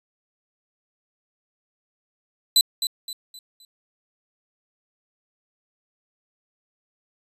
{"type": "tone with echo", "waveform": "sawtooth", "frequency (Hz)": 4006, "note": "B7", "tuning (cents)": 24, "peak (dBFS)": -10, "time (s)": [2.56, 2.61], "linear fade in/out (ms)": 2, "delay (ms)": 260, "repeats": 4, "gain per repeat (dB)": -9, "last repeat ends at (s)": 3.65, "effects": ["resampled to 32000 Hz"]}